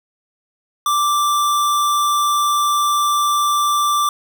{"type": "tone", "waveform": "square", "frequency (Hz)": 1174.7, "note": "D6", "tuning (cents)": 0, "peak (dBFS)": -15, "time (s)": [0.86, 4.09], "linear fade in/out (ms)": 2, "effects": []}